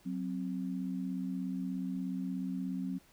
sine tone pair together, 185.5 / 262.3 Hz, F#3 / C4, +5 / +4 cents, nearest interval tritone, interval 599 cents, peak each -36 / -37 dBFS, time 0.05-2.99 s, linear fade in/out 20 ms, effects pink hiss -64 dBFS RMS until 3.12 s

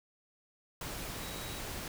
sine tone in noise, 3857 Hz, B7, 42 cents flat, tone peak -50 dBFS, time 1.22-1.59 s, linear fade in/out 2 ms, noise pink, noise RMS -41 dBFS, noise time 0.81-1.88 s, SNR -12 dB, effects none

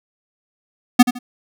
square tone with echo, 246.9 Hz, B3, in tune, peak -4 dBFS, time 0.99-1.03 s, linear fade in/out 10 ms, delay 80 ms, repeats 2, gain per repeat -12 dB, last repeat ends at 1.19 s, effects none

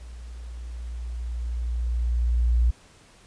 sine tone with level ramp, 59.3 Hz, A#1, 30 cents sharp, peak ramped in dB -38 to -16 dBFS, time 0-2.71 s, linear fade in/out 10 ms, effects pink hiss -54 dBFS RMS until 3.26 s + resampled to 22050 Hz

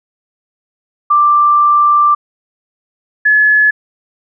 sine tone pair in turn, 1179 / 1708.3 Hz, D6 / G#6, +6 / +48 cents, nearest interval tritone, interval 642 cents, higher second, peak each -6 dBFS, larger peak neither, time 1.1-2.15 / 3.25-3.71 s, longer first, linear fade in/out 10 ms, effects none

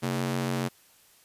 sawtooth ring-modulated tone, 181.2 Hz, F#3, 36 cents flat, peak -20 dBFS, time 0.02-0.69 s, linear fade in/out 20 ms, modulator 47.1 Hz, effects white hiss -59 dBFS RMS until 1.24 s + resampled to 32000 Hz

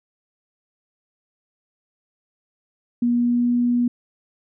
sine tone with pitch glide, 240 to 242.2 Hz, B3 to B3, -49 to -34 cents, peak -16 dBFS, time 3.02-3.88 s, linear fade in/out 5 ms, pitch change +15 cents, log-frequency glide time 3.13-3.52 s, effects none

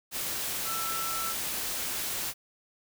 sine tone in noise, 1332 Hz, E6, 18 cents sharp, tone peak -34 dBFS, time 0.64-1.35 s, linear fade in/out 50 ms, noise white, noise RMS -33 dBFS, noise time 0.11-2.34 s, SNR -4 dB, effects none

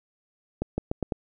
accelerating click train, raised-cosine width 2 ms, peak -13 dBFS, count 5, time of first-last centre 0.62-1.122 s, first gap 160 ms, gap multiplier 0.84, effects none

